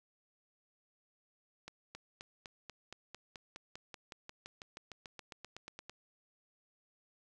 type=accelerating click train; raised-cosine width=0.2 ms; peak=-29 dBFS; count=25; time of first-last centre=1.68-5.896 s; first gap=270 ms; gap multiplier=0.96; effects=none

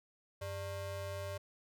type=ring-modulated tone; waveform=square; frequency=249 Hz; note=B3; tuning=14 cents sharp; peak=-37 dBFS; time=0.41-1.38 s; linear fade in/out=10 ms; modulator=343 Hz; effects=none

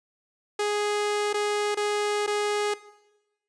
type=tone with dropouts; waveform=sawtooth; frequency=415.3 Hz; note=G#4; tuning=in tune; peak=-20 dBFS; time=0.59-2.74 s; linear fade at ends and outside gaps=5 ms; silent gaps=1.33-1.341 / 1.747-1.771 / 2.265-2.275 s; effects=noise-tail reverb RT60 1.0 s tail -18 dB re dry + resampled to 22050 Hz

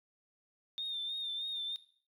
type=tone with vibrato; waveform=triangle; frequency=3630 Hz; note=A#7; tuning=47 cents flat; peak=-32 dBFS; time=0.78-1.76 s; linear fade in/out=0 ms; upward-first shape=sine; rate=3.2 Hz; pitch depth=46 cents each way; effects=noise-tail reverb RT60 0.5 s tail -19 dB re dry + tanh soft clip ceiling -34 dBFS

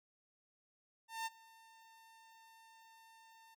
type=tone with ADSR envelope; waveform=sawtooth; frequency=902 Hz; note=A5; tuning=43 cents sharp; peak=-33 dBFS; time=1.08-3.55 s; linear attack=180 ms; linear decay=29 ms; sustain=-23 dB; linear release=14 ms; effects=MP3 96 kbps

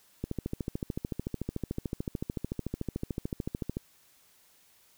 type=click train; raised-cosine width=3 ms; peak=-19 dBFS; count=49; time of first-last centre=0.24-3.769 s; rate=13.6 Hz; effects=white hiss -63 dBFS RMS until 4.97 s

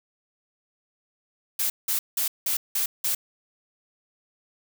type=noise bursts; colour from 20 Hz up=blue; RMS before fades=-25 dBFS; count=6; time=1.59-3.15 s; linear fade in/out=5 ms; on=110 ms; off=180 ms; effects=none

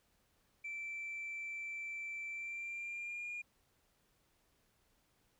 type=tone with pitch glide; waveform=sine; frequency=2334 to 2423 Hz; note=D7 to D#7; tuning=-11 to -47 cents; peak=-39 dBFS; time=0.64-3.42 s; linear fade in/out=10 ms; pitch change=+64 cents; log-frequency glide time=2.29-3.3 s; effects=tanh soft clip ceiling -38 dBFS + pink hiss -75 dBFS RMS until 5.39 s

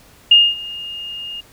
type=tone with ADSR envelope; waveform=sine; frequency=2835 Hz; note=F7; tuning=25 cents sharp; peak=-4 dBFS; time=0.31-1.41 s; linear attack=6 ms; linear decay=230 ms; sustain=-22 dB; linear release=11 ms; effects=pink hiss -48 dBFS RMS until 1.52 s

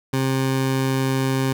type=tone; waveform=20% pulse; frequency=133 Hz; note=C3; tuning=29 cents sharp; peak=-14 dBFS; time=0.13-1.53 s; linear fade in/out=5 ms; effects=none

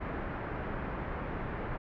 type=low-pass noise; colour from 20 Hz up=pink; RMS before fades=-37 dBFS; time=0-1.78 s; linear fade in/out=20 ms; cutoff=1900 Hz; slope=24 dB/octave; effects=none

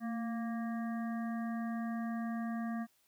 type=harmonic tone with a mistuned harmonic; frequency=233.1 Hz; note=A#3; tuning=in tune; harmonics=1 / 3 / 5 / 7 / 8; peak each=-35 / -45 / -49 / -52 / -53 dBFS; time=0-2.87 s; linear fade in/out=50 ms; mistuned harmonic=1; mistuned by=-46 cents; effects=white hiss -72 dBFS RMS until 3.07 s + high-pass 60 Hz 12 dB/octave

